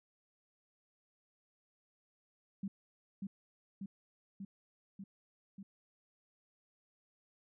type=tone with echo; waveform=sine; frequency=196 Hz; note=G3; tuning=in tune; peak=-36 dBFS; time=2.63-2.68 s; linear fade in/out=5 ms; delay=590 ms; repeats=5; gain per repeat=-2 dB; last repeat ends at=5.63 s; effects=none